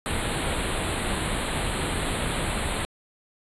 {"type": "band-stop noise", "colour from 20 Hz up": "pink", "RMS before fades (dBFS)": -27, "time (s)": [0.06, 2.85], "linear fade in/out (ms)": 0, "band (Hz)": [4200, 7800], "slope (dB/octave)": 96, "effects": ["resampled to 24000 Hz"]}